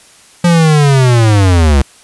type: linear sweep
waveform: square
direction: down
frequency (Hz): 176 to 65.9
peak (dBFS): -6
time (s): 0.44-1.82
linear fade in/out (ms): 5
effects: white hiss -42 dBFS RMS until 2.03 s + resampled to 24000 Hz